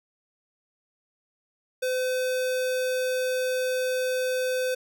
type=tone; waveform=square; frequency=510 Hz; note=C5; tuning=44 cents flat; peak=-25 dBFS; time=1.82-4.75 s; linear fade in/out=10 ms; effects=none